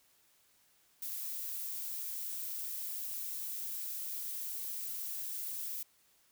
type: noise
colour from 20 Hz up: violet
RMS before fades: -40 dBFS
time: 1.02-5.83 s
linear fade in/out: 5 ms
effects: white hiss -69 dBFS RMS until 6.31 s